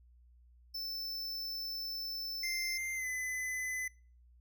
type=tone; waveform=square; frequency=5290 Hz; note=E8; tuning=5 cents sharp; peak=-38 dBFS; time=0.74-2.78 s; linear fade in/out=10 ms
type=tone with pitch glide; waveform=square; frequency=2093 to 2016 Hz; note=C7 to B6; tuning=0 to +35 cents; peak=-36 dBFS; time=2.43-3.88 s; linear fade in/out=5 ms; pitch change=-65 cents; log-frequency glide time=2.94-3.07 s
effects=noise-tail reverb RT60 0.4 s tail -23 dB re dry + added 60 Hz sine -59 dBFS peak until 4.4 s